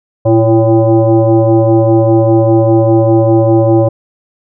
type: tone with frequency modulation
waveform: sine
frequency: 110 Hz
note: A2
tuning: in tune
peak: -5 dBFS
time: 0.25-3.89 s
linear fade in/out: 10 ms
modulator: 225 Hz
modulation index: 2.4
effects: none